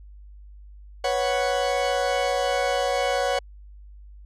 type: chord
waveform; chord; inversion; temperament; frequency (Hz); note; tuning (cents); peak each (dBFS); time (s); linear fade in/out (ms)
40% pulse; B suspended second; none; equal; 493.9 / 554.4 / 740; B4 / C#5 / F#5; 0 / 0 / 0; -27 / -24 / -25; 1.04-3.39; 5
effects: added 50 Hz sine -42 dBFS peak until 4.25 s + low-pass 7000 Hz 12 dB/octave